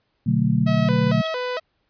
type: chord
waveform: sine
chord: B minor seventh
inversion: none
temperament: just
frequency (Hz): 123.47 / 148.16 / 185.21 / 222.2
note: B2 / D3 / F#3 / A3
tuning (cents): 0 / +16 / +2 / +17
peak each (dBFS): -22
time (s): 0.26-1.22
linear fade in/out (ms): 10
type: tone with vibrato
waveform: sawtooth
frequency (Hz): 566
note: C#5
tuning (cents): +36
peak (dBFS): -20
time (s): 0.66-1.6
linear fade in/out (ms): 20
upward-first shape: square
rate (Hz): 2.2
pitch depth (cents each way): 220
type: tone with exponential growth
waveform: sine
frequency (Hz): 3322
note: G#7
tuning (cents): 0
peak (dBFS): -25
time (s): 1.19-1.27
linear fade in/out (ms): 5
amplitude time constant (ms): 16
effects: pink hiss -70 dBFS RMS until 1.89 s + resampled to 11025 Hz